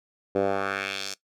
10% pulse tone with band-pass filter sweep, 98 Hz, G2, in tune, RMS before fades -28 dBFS, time 0.35-1.14 s, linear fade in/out 5 ms, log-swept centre 450 to 6000 Hz, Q 1.7, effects noise-tail reverb RT60 0.1 s tail -18 dB re dry

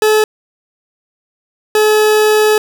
40% pulse tone pair in turn, 430 / 427.5 Hz, A4 / A4, -40 / -50 cents, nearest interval unison, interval 10 cents, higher first, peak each -7 dBFS, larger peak neither, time 0.02-0.24 / 1.75-2.58 s, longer second, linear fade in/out 2 ms, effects none

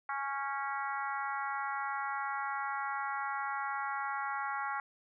harmonic tone with a mistuned harmonic, 277.2 Hz, C#4, in tune, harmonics 3 / 4 / 5 / 6 / 7 / 8, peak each -38 / -39 / -39 / -45 / -44 / -51 dBFS, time 0.09-4.8 s, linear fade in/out 2 ms, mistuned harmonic 6, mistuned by -29 cents, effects none

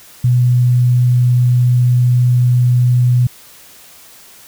sine tone, 123.47 Hz, B2, in tune, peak -8 dBFS, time 0.24-3.27 s, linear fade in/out 5 ms, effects white hiss -41 dBFS RMS until 4.47 s

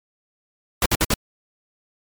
pink noise bursts, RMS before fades -18 dBFS, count 4, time 0.82-1.14 s, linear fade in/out 2 ms, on 38 ms, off 56 ms, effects MP3 96 kbps

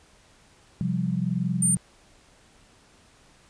sine chord, C suspended fourth, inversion none, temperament equal, 130.81 / 174.61 / 196 Hz, C3 / F3 / G3, 0 / 0 / 0 cents, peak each -29 / -26 / -29 dBFS, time 0.81-1.77 s, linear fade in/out 0 ms
sine tone, 8960 Hz, C#9, 18 cents sharp, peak -19 dBFS, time 1.62-1.75 s, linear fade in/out 5 ms
effects pink hiss -57 dBFS RMS until 3.49 s + resampled to 22050 Hz

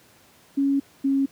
sine tone pair in turn, 277.2 / 273.2 Hz, C#4 / C#4, 0 / -25 cents, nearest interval unison, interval 25 cents, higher first, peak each -18 dBFS, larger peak neither, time 0.57-0.8 / 1.04-1.26 s, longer first, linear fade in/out 10 ms, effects pink hiss -55 dBFS RMS until 1.31 s + high-pass 100 Hz 12 dB/octave

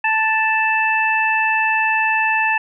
harmonic tone, 880 Hz, A5, in tune, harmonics 1 / 2 / 3, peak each -19 / -19 / -19 dBFS, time 0.04-2.58 s, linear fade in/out 5 ms, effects none

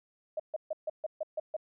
sine tone bursts, 622.3 Hz, D#5, in tune, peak -30 dBFS, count 8, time 0.37-1.566 s, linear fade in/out 5 ms, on 27 ms, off 140 ms, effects none

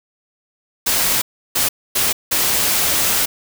white noise bursts at uneven times, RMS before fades -17 dBFS, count 4, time 0.86-1.22 / 1.55-1.69 / 1.95-2.13 / 2.31-3.26 s, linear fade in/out 10 ms, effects none

